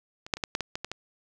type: clicks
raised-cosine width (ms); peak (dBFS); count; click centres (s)
0.2; -24 / -7 / -23 / -11 / -10 / -13 / -15 / -16 / -17; 9; 0.265 / 0.338 / 0.37 / 0.438 / 0.551 / 0.607 / 0.755 / 0.846 / 0.916
effects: none